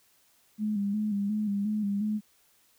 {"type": "tone with vibrato", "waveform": "sine", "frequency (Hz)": 206.7, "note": "G#3", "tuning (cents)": -8, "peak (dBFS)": -26, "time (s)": [0.58, 2.21], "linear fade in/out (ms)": 50, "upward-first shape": "square", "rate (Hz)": 2.8, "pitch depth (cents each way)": 50, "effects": ["white hiss -65 dBFS RMS until 2.78 s"]}